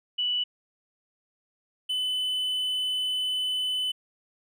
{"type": "tone pair in turn", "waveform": ["sine", "triangle"], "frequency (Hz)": [2960, 3013], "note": ["F#7", "F#7"], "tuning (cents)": [0, 31], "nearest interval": "unison", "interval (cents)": 31, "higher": "second", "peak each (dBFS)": -24, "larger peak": "neither", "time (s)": [[0.18, 0.44], [1.89, 3.92]], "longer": "second", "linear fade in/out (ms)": 10, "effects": []}